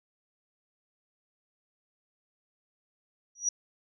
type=tone with exponential growth; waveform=sine; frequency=5800 Hz; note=F#8; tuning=35 cents flat; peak=-21 dBFS; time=3.35-3.49 s; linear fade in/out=5 ms; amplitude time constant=30 ms; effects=none